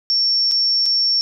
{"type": "tone with dropouts", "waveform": "sine", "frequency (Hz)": 5460, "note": "F8", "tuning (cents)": -40, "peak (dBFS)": -14, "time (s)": [0.1, 1.21], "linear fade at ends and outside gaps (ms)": 0, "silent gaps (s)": [[0.513, 0.519], [0.857, 0.862]], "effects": []}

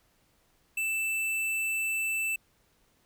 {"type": "tone with tanh clipping", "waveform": "sine", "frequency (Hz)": 2650, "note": "E7", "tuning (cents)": 9, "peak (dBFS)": -29, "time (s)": [0.77, 2.36], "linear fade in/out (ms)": 5, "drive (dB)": 16, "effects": ["pink hiss -68 dBFS RMS until 3.05 s"]}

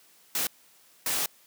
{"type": "noise bursts at uneven times", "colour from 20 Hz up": "white", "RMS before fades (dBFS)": -28, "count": 2, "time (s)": [[0.35, 0.47], [1.06, 1.26]], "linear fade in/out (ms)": 2, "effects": ["white hiss -59 dBFS RMS until 1.46 s", "high-pass 150 Hz 12 dB/octave"]}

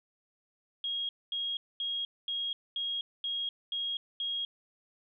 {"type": "tone bursts", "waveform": "sine", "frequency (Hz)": 3275, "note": "G#7", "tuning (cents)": -25, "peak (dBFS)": -31, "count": 8, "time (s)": [0.84, 4.45], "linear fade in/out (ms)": 2, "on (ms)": 250, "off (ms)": 230, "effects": []}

